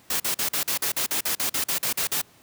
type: noise bursts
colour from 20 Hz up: white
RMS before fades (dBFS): -25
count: 15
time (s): 0.1-2.216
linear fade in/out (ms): 5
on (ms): 100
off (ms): 44
effects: pink hiss -55 dBFS RMS until 2.42 s + high-pass 100 Hz 12 dB/octave